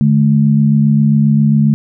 sine tone pair together, 146.83 / 214.3 Hz, D3 / A3, 0 / -45 cents, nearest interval perfect fifth, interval 655 cents, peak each -10 dBFS, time 0.01-1.74 s, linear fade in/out 0 ms, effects none

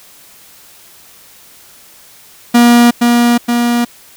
45% pulse tone with echo, 238.7 Hz, A#3, 41 cents sharp, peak -4 dBFS, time 2.54-2.91 s, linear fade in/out 10 ms, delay 470 ms, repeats 2, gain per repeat -3 dB, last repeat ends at 3.85 s, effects white hiss -41 dBFS RMS until 4.16 s

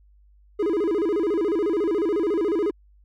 triangle tone with vibrato, 370.8 Hz, F#4, 4 cents sharp, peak -18 dBFS, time 0.59-2.71 s, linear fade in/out 10 ms, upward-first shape square, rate 14 Hz, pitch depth 200 cents each way, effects added 50 Hz sine -52 dBFS peak until 3.04 s

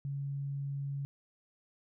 sine tone, 139.8 Hz, C#3, 15 cents sharp, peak -34 dBFS, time 0.05-1.05 s, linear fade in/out 0 ms, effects none

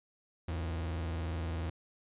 40% pulse tone with vibrato, 82.41 Hz, E2, in tune, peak -33 dBFS, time 0.48-1.7 s, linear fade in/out 5 ms, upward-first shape square, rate 20 Hz, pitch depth 120 cents each way, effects resampled to 8000 Hz

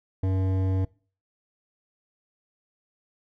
sine tone with hard clipping, 94.6 Hz, F#2, 39 cents sharp, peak -24 dBFS, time 0.23-0.85 s, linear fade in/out 5 ms, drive 13 dB, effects noise-tail reverb RT60 0.4 s tail -23 dB re dry

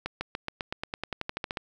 accelerating click train, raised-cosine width 0.3 ms, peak -15 dBFS, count 16, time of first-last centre 0.06-1.572 s, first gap 150 ms, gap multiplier 0.94, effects 9-bit

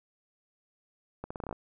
accelerating click train, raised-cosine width 1 ms, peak -23 dBFS, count 9, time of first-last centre 1.24-1.527 s, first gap 65 ms, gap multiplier 0.82, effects none

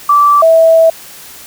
sine tone pair in turn, 1163 / 652.7 Hz, D6 / E5, -17 / -17 cents, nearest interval minor seventh, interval 1000 cents, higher first, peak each -4 / -3 dBFS, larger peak second, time 0.09-0.42 / 0.42-0.9 s, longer second, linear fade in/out 5 ms, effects white hiss -33 dBFS RMS until 1.46 s

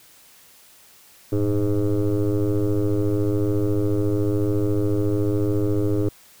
sine tone with frequency modulation, 209 Hz, G#3, 11 cents sharp, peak -16 dBFS, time 1.32-6.09 s, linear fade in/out 5 ms, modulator 101 Hz, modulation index 2.4, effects tanh soft clip ceiling -16 dBFS + white hiss -51 dBFS RMS until 6.4 s

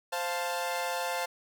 sawtooth chord, F major, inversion second, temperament equal, 523.3 / 698.5 / 880 Hz, C5 / F5 / A5, 0 / 0 / 0 cents, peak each -31 dBFS, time 0.12-1.26 s, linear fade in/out 10 ms, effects none

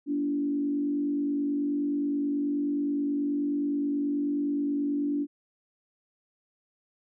sine tone with frequency modulation, 288 Hz, D4, 34 cents flat, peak -25 dBFS, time 0.06-5.27 s, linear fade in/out 50 ms, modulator 49.4 Hz, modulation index 0.51, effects none

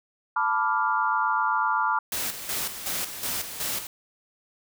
sine chord, B half-diminished seventh, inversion third, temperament equal, 880 / 987.8 / 1174.7 / 1396.9 Hz, A5 / B5 / D6 / F6, 0 / 0 / 0 / 0 cents, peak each -27 dBFS, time 0.36-1.99 s, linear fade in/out 5 ms
white noise with tremolo, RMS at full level -29 dBFS, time 2.12-3.87 s, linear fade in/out 2 ms, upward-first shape square, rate 2.7 Hz, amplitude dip 60%
effects none

